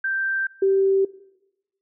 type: tone pair in turn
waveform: sine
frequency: 1568 / 388.2 Hz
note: G6 / G4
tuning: 0 / -17 cents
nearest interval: 2 octaves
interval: 2417 cents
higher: first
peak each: -21 / -15 dBFS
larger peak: second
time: 0.04-0.47 / 0.62-1.05 s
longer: neither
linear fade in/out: 5 ms
effects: noise-tail reverb RT60 0.9 s tail -18 dB re dry